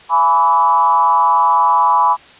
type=tone with frequency modulation; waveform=sine; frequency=993 Hz; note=B5; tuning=9 cents sharp; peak=-9 dBFS; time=0.09-2.17 s; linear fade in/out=50 ms; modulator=156 Hz; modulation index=1; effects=white hiss -42 dBFS RMS until 2.39 s + resampled to 8000 Hz